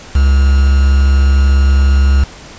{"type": "tone with quantisation", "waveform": "triangle", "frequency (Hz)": 68.2, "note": "C#2", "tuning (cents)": -28, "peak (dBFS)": -4, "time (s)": [0.15, 2.24], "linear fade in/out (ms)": 5, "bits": 4, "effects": ["pink hiss -34 dBFS RMS until 2.58 s", "resampled to 16000 Hz"]}